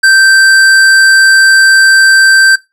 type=tone with hard clipping; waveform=triangle; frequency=1562 Hz; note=G6; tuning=7 cents flat; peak=-4 dBFS; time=0.03-2.56 s; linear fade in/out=10 ms; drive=15 dB; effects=noise-tail reverb RT60 0.2 s tail -18 dB re dry